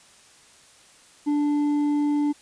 sine tone with hard clipping, 292.9 Hz, D4, 5 cents flat, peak -21 dBFS, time 1.26-2.33 s, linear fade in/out 20 ms, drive 4 dB, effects white hiss -53 dBFS RMS until 2.41 s + resampled to 22050 Hz

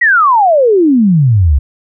sine exponential sweep, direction down, 1975.5 to 64.2 Hz, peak -5 dBFS, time 0.01-1.59 s, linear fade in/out 10 ms, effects none

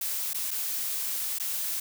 blue noise with dropouts, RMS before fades -31 dBFS, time 0.01-1.8 s, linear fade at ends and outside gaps 5 ms, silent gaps 0.334-0.344 / 0.508-0.512 / 1.386-1.398 s, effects none

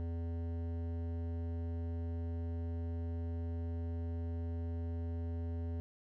triangle tone with hard clipping, 84 Hz, E2, 33 cents sharp, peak -38 dBFS, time 0-5.8 s, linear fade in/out 0 ms, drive 17 dB, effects none

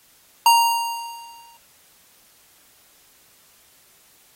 square tone with exponential decay, 932.3 Hz, A#5, in tune, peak -10 dBFS, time 0.46-1.57 s, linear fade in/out 2 ms, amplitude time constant 240 ms, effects white hiss -55 dBFS RMS until 4.35 s + AAC 48 kbps

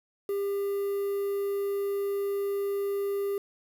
triangle tone with quantisation, 400 Hz, G4, 35 cents sharp, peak -25 dBFS, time 0.29-3.38 s, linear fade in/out 2 ms, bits 8, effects none

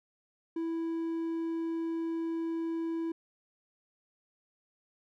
triangle tone, 329.6 Hz, E4, in tune, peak -29 dBFS, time 0.56-3.12 s, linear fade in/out 5 ms, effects none

